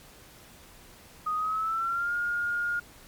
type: tone with pitch glide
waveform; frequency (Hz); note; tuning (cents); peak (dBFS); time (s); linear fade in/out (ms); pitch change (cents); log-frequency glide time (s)
sine; 1244.5 to 1421.3; D#6 to F6; 0 to +30; -26; 1.26-2.8; 10; +230; 1.36-2.14
effects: pink hiss -52 dBFS RMS until 3.07 s + MP3 96 kbps